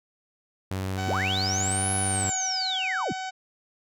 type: tone with pitch glide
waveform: sawtooth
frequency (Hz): 95 to 97.5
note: F#2 to G2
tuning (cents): +46 to -9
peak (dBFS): -24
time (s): 0.71-2.3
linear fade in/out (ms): 0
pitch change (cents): +45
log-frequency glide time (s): 0.91-1.89
type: harmonic tone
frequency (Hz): 754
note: F#5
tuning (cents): +32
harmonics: 1 / 2 / 3 / 4 / 5 / 6 / 7 / 8 / 9 / 10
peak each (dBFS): -32 / -38 / -42 / -44 / -46 / -48 / -49 / -50 / -51 / -52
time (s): 0.97-3.31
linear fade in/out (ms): 20
type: linear two-way sweep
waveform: sine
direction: up then down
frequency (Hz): 69.4 to 10660 to 69.4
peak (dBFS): -26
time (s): 1.07-3.13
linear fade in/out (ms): 10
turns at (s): 1.92
effects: none